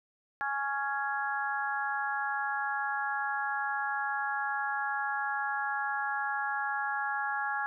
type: harmonic tone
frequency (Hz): 277.7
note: C#4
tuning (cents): +3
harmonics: 3 / 4 / 5 / 6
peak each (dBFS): -34 / -39 / -36 / -34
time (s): 0.41-7.66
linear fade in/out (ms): 0
effects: none